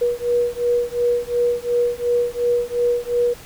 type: beating tone pair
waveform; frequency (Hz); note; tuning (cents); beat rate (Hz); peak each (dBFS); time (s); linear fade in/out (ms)
sine; 480.5 / 483.3; B4 / B4; -48 / -38; 2.8; -20; 0.01-3.34; 10
effects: pink hiss -41 dBFS RMS until 3.45 s